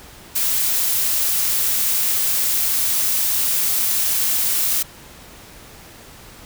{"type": "noise", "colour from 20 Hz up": "blue", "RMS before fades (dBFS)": -19, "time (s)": [0.35, 4.83], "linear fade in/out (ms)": 10, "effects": ["pink hiss -42 dBFS RMS until 6.45 s"]}